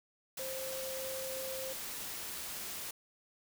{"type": "tone in noise", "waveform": "sine", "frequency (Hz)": 527, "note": "C5", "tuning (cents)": 12, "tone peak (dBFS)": -40, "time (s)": [0.39, 1.73], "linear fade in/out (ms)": 5, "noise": "white", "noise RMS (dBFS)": -42, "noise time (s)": [0.37, 2.91], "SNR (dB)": -1, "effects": []}